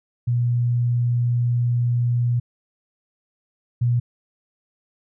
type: tone pair in turn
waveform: sine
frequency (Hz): 120.7 / 120.7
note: B2 / B2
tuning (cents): -39 / -39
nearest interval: unison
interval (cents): 0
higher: neither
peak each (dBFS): -17 / -16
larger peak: second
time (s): 0.27-2.4 / 3.81-4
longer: first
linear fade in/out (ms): 10
effects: none

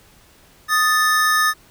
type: tone pair together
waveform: square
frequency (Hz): 1243.8 / 1759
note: D#6 / A6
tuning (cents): -1 / -1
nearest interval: tritone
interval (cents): 600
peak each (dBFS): -18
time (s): 0.68-1.54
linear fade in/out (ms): 50
effects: pink hiss -51 dBFS RMS until 1.7 s

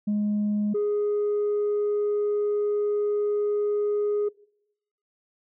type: tone pair in turn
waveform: sine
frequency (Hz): 208.3 / 414.7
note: G#3 / G#4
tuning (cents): +5 / -3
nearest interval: octave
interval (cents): 1192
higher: second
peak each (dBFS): -20 / -20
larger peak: neither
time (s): 0.07-0.74 / 0.74-4.29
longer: second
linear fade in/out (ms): 10
effects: noise-tail reverb RT60 0.8 s tail -24 dB re dry + tanh soft clip ceiling -20 dBFS

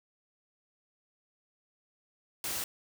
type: noise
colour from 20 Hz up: white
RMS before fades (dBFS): -35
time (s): 2.44-2.64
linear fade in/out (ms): 2
effects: none

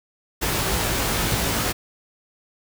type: noise with comb filter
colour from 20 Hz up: pink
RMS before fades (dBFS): -23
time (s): 0.41-1.73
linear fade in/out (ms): 20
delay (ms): 18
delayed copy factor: +0.7
effects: none

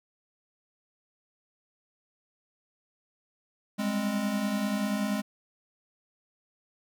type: tone cluster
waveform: square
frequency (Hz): 196.9 / 207.3 / 262.5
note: G3 / G#3 / C4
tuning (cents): +8 / -3 / +6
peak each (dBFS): -38 / -29 / -35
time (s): 3.78-5.22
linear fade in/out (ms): 20
effects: 11-bit

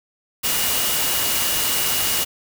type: tone in noise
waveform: sine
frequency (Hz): 2877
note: F#7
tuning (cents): -49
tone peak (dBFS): -29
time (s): 0.43-2.25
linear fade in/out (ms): 20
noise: white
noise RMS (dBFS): -21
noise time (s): 0.43-2.25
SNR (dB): -11
effects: none

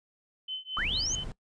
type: tone with tremolo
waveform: sine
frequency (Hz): 3050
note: G7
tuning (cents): -48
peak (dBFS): -31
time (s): 0.48-1.24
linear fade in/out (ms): 5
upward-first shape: triangle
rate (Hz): 4.6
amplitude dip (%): 100
type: linear sweep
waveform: sine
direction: up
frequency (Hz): 1108.7 to 6700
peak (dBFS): -28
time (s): 0.77-1.15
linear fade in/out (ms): 0
type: noise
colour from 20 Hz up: brown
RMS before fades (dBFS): -38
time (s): 0.78-1.32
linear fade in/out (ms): 2
effects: noise-tail reverb RT60 0.1 s tail -20 dB re dry + resampled to 22050 Hz

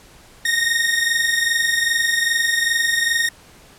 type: tone pair together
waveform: sawtooth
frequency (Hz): 1842.2 / 1864.7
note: A#6 / A#6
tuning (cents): -21 / 0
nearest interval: unison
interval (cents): 21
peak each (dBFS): -16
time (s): 0.45-3.29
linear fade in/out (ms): 5
effects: pink hiss -47 dBFS RMS until 3.78 s + low-pass 12000 Hz 12 dB/octave

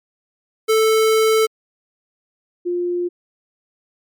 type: tone pair in turn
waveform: square / sine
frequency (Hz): 440 / 352.3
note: A4 / F4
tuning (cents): 0 / +15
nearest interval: major third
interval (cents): 385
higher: first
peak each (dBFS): -13 / -18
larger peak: first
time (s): 0.68-1.47 / 2.65-3.09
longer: first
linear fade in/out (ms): 20
effects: MP3 96 kbps

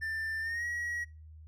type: tone with pitch glide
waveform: triangle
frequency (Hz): 1782 to 1909.9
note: A6 to A#6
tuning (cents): +22 to +42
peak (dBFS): -31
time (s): 0.01-1.05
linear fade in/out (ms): 20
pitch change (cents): +120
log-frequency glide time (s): 0.41-0.65
effects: noise-tail reverb RT60 0.3 s tail -25 dB re dry + added 78 Hz sine -48 dBFS peak until 1.47 s

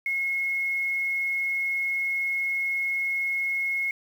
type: tone with quantisation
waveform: sine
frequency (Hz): 2169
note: C#7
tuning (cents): -38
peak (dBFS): -24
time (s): 0.06-3.91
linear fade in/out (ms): 2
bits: 8
effects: none

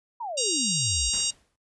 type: exponential sweep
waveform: sine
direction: down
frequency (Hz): 987.8 to 52.1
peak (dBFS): -30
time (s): 0.2-1.1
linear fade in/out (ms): 10
type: harmonic tone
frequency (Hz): 940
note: A#5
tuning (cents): +14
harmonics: 3 / 4 / 5 / 6 / 7 / 8 / 9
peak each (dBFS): -32 / -32 / -32 / -32 / -32 / -32 / -32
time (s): 0.37-1.31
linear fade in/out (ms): 10
type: noise with exponential decay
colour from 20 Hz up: pink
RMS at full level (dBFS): -38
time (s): 1.13-1.56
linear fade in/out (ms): 5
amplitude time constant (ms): 93
effects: noise-tail reverb RT60 0.1 s tail -18 dB re dry + resampled to 24000 Hz

